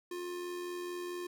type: tone with amplitude modulation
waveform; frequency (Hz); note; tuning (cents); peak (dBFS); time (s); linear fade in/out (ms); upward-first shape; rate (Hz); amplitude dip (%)
square; 354.4; F4; +25; -37; 0.11-1.27; 5; sine; 84.5; 35
effects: none